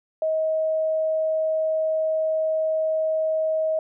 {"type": "tone", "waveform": "sine", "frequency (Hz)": 633, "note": "D#5", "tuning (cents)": 30, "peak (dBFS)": -20, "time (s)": [0.22, 3.79], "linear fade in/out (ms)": 2, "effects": []}